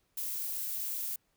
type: noise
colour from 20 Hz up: violet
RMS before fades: -36 dBFS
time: 0.17-1.16 s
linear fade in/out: 5 ms
effects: pink hiss -75 dBFS RMS until 1.36 s